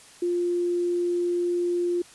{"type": "tone", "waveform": "sine", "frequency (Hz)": 350.4, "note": "F4", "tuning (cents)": 6, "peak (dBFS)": -22, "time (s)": [0.22, 2.02], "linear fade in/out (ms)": 5, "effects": ["white hiss -50 dBFS RMS until 2.14 s", "resampled to 24000 Hz"]}